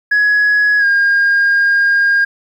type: tone with pitch glide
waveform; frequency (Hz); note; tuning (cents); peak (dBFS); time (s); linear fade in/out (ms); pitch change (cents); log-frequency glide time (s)
sine; 1678 to 1617.1; G#6 to G#6; +17 to -47; -7; 0.11-2.25; 10; -64; 0.79-0.85
effects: tanh soft clip ceiling -7 dBFS + 8-bit